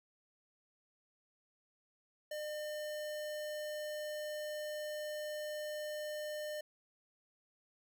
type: tone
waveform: square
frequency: 604 Hz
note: D5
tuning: 48 cents sharp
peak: -40 dBFS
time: 2.31-6.61 s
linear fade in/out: 5 ms
effects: none